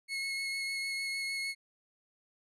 30% pulse tone with vibrato, 2180 Hz, C#7, 29 cents flat, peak -31 dBFS, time 0.08-1.55 s, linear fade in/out 50 ms, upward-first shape square, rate 6.6 Hz, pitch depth 9 cents each way, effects resampled to 24000 Hz

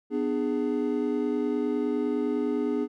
triangle chord, G# diminished, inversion first, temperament just, 249.2 / 299 / 415.3 Hz, B3 / D4 / G#4, +16 / +31 / 0 cents, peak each -27 dBFS, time 0.1-2.88 s, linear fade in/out 50 ms, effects none

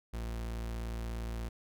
40% pulse tone, 57 Hz, A#1, 38 cents flat, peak -35 dBFS, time 0.13-1.49 s, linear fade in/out 10 ms, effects none

